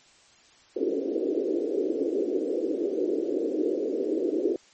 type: band-pass noise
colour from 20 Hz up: pink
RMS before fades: -27 dBFS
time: 0.76-4.56 s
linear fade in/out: 2 ms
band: 300 to 480 Hz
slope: 48 dB/octave
effects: white hiss -57 dBFS RMS until 4.73 s + MP3 32 kbps